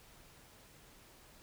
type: silence
effects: pink hiss -60 dBFS RMS until 1.42 s